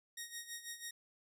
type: tone with tremolo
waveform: 10% pulse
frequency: 1872 Hz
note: A#6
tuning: 7 cents sharp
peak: -33 dBFS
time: 0.17-0.91 s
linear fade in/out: 5 ms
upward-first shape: sine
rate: 6.1 Hz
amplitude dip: 75%
effects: none